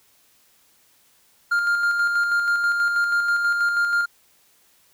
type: tone with tremolo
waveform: triangle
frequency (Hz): 1403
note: F6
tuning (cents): +8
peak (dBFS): -15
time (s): 1.51-4.06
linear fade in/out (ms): 10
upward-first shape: square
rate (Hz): 6.2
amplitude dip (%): 35
effects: white hiss -59 dBFS RMS until 4.93 s